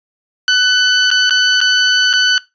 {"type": "tone with dropouts", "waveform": "20% pulse", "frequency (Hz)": 1498, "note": "F#6", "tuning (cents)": 21, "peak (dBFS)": -4, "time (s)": [0.48, 2.38], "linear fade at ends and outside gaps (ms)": 1, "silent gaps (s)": [[1.104, 1.113], [1.296, 1.307], [1.605, 1.613], [2.13, 2.136]], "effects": ["noise-tail reverb RT60 0.2 s tail -19 dB re dry", "resampled to 16000 Hz"]}